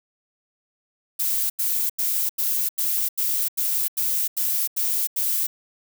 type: noise bursts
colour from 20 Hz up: violet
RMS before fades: -23 dBFS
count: 11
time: 1.19-5.47 s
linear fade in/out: 10 ms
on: 310 ms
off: 87 ms
effects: none